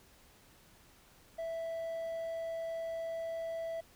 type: tone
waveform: triangle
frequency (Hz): 659.3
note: E5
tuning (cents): 0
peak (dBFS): -34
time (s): 1.38-3.81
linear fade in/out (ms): 10
effects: pink hiss -62 dBFS RMS until 3.95 s

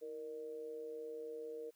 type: tone with amplitude modulation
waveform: sine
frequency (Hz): 466.2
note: A#4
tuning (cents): 0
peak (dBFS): -40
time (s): 0.01-1.71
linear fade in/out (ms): 20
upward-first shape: sine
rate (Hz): 143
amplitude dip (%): 65
effects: white hiss -75 dBFS RMS until 1.75 s

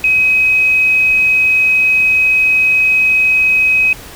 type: tone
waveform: sine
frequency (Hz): 2534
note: D#7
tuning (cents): +31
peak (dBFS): -8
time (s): 0.04-3.93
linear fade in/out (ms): 2
effects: pink hiss -33 dBFS RMS until 4.15 s

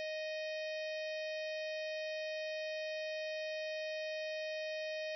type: harmonic tone with a mistuned harmonic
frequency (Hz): 622.3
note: D#5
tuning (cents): 0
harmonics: 1 / 3 / 4 / 5 / 6 / 7 / 8 / 9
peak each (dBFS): -39 / -48 / -47 / -54 / -55 / -56 / -56 / -59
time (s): 0-5.15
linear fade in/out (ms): 0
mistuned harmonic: 8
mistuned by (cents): +21
effects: none

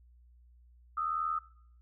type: tone pair together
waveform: sine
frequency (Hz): 1237.7 / 1318.5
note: D#6 / E6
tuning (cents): -9 / 0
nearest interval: minor second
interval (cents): 109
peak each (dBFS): -32 / -34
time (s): 0.97-1.39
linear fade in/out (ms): 5
effects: noise-tail reverb RT60 0.7 s tail -22 dB re dry + added 60 Hz sine -57 dBFS peak until 1.81 s

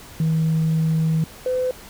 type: tone pair in turn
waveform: sine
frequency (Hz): 160 / 508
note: D#3 / B4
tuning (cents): +49 / +49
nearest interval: octave + minor sixth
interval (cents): 2000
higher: second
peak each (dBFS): -15 / -18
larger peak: first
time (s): 0.2-1.24 / 1.46-1.71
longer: first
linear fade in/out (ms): 2
effects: tanh soft clip ceiling -14 dBFS + pink hiss -42 dBFS RMS until 1.89 s

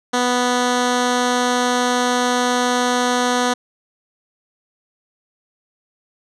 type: tone with low-pass filter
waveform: 10% pulse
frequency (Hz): 246.9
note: B3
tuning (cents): 0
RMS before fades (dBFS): -18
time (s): 0.13-3.54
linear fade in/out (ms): 10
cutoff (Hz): 7100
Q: 1.2
effects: none

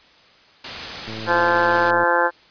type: noise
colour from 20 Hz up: white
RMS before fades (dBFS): -29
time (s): 0.64-1.91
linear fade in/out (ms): 5
type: click train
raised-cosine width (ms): 2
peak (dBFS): -22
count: 106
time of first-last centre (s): 1.08-2.035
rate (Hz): 110
type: harmonic tone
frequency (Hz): 172.7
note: F3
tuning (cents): -19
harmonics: 2 / 3 / 4 / 5 / 6 / 7 / 8 / 9 / 10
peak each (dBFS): -27 / -21 / -28 / -21 / -23 / -32 / -25 / -22 / -26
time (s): 1.26-2.31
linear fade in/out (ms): 50
effects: white hiss -51 dBFS RMS until 2.5 s + resampled to 11025 Hz

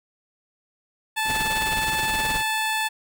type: tone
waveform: 15% pulse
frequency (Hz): 874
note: A5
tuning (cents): -12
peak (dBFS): -16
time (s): 1.16-2.89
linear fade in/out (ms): 20
type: noise with tremolo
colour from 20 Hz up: pink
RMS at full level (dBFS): -28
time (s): 1.24-2.43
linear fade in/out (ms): 50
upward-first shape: triangle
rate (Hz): 19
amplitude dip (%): 80
effects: none

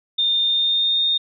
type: tone with pitch glide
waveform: sine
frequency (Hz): 3626 to 3668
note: A#7 to A#7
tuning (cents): -49 to -29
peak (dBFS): -16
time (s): 0.18-1.18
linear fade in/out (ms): 10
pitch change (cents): +20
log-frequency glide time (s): 0.43-1.04
effects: none

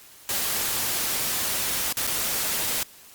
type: noise with dropouts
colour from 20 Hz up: white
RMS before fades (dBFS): -26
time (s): 0.29-2.83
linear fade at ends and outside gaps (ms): 1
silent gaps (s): 1.926-1.97 / 2.069-2.074
effects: white hiss -49 dBFS RMS until 3.14 s + Opus 48 kbps

